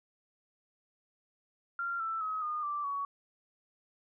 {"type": "tone with pitch steps", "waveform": "sine", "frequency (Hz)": [1384, 1327.6, 1273.5, 1221.7, 1171.9, 1124.2], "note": ["F6", "E6", "D#6", "D#6", "D6", "C#6"], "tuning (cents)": [-16, 12, 40, -32, -4, 24], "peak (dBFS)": -32, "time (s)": [1.79, 3.05], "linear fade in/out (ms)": 2, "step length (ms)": 210, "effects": []}